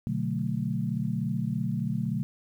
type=chord; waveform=sine; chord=B minor seventh; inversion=none; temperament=equal with one note detuned; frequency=123.47 / 146.83 / 184.46 / 220 Hz; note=B2 / D3 / F#3 / A3; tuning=0 / 0 / -5 / 0 cents; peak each=-32 dBFS; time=0.07-2.23 s; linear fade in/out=0 ms; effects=10-bit